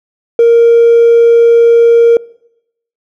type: tone with hard clipping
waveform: sine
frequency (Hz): 466.2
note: A#4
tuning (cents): 0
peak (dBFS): -3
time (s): 0.39-2.17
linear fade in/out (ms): 2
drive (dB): 1
effects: noise-tail reverb RT60 0.8 s tail -23 dB re dry